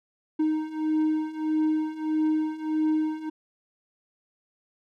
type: beating tone pair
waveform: triangle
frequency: 310 / 311.6 Hz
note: D#4 / D#4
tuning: -6 / +3 cents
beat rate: 1.6 Hz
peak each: -26 / -23 dBFS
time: 0.39-3.3 s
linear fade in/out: 10 ms
effects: none